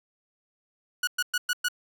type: tone bursts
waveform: sawtooth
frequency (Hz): 1463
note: F#6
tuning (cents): -20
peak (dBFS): -20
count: 5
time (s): 1.03-1.685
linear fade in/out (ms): 5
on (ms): 43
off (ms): 110
effects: none